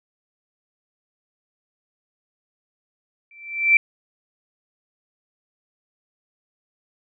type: tone with exponential growth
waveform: sine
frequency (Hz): 2339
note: D7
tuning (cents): -8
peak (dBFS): -8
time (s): 3.31-3.77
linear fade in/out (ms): 2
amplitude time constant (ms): 100
effects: none